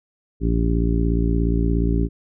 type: harmonic tone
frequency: 57 Hz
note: A#1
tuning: 38 cents flat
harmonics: 1 / 2 / 3 / 4 / 5 / 6 / 7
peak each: -19 / -26 / -24 / -30 / -25 / -32 / -29 dBFS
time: 0.4-2.09 s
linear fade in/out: 50 ms
effects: none